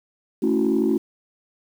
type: chord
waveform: sine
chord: F# minor seventh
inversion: first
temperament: equal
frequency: 220 / 277.2 / 329.6 / 370 Hz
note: A3 / C#4 / E4 / F#4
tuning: 0 / 0 / 0 / 0 cents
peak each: -22 dBFS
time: 0.42-0.98 s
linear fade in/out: 10 ms
effects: tanh soft clip ceiling -11 dBFS + 8-bit